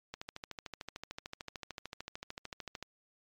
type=click train; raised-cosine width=0.2 ms; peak=-24 dBFS; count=37; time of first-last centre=0.14-2.827 s; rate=13.4 Hz; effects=MP3 96 kbps